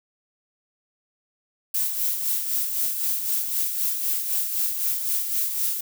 violet noise with tremolo, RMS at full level -23 dBFS, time 1.74-5.81 s, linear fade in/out 5 ms, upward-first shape sine, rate 3.9 Hz, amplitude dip 50%, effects none

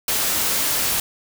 white noise, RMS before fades -21 dBFS, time 0.08-1 s, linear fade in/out 2 ms, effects none

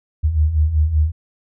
sine beating tone pair, 73.42 / 78.62 Hz, D2 / D#2, 0 / +19 cents, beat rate 5.2 Hz, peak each -20 / -14 dBFS, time 0.23-1.12 s, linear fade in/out 20 ms, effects none

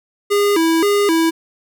square tone with vibrato, 365.4 Hz, F#4, 22 cents flat, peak -13 dBFS, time 0.3-1.31 s, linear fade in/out 20 ms, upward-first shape square, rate 1.9 Hz, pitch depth 190 cents each way, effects none

